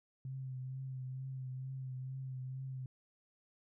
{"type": "tone with vibrato", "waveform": "sine", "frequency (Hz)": 130.81, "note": "C3", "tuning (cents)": 0, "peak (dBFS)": -40, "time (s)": [0.25, 2.86], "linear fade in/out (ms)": 2, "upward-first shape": "triangle", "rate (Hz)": 2.2, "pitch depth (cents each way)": 36, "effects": []}